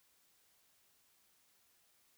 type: silence
effects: white hiss -72 dBFS RMS until 2.17 s